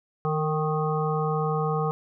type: harmonic tone with a mistuned harmonic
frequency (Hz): 155.56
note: D#3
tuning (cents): 0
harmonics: 1 / 3 / 5 / 7 / 8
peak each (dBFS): -26 / -28 / -31 / -33 / -33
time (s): 0.25-1.91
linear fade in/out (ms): 0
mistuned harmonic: 3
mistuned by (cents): -28
effects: none